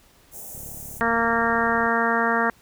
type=band-stop noise; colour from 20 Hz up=white; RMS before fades=-38 dBFS; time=0.31-1.02 s; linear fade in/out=50 ms; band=840 to 6300 Hz; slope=48 dB/octave
type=click train; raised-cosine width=5 ms; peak=-31 dBFS; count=48; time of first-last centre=0.55-1.863 s; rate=35.8 Hz
type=harmonic tone; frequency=230.8 Hz; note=A#3; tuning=17 cents flat; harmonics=1 / 2 / 3 / 4 / 5 / 6 / 7 / 8; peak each=-27 / -27 / -27 / -27 / -27 / -27 / -27 / -27 dBFS; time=1.01-2.5 s; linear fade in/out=0 ms
effects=pink hiss -56 dBFS RMS until 2.61 s